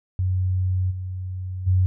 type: tone with level steps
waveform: sine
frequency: 92.5 Hz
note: F#2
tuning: in tune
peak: -19 / -27 / -15 dBFS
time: 0.19-1.86 s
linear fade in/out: 0 ms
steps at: 0.9 / 1.66 s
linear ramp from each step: 20 ms
effects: none